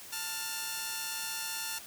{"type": "tone pair together", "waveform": "5% pulse", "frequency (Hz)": [887, 1408], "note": ["A5", "F6"], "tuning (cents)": [14, 14], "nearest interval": "minor sixth", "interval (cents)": 800, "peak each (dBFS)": -26, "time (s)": [0.12, 1.79], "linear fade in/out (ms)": 10, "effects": ["white hiss -48 dBFS RMS until 1.86 s"]}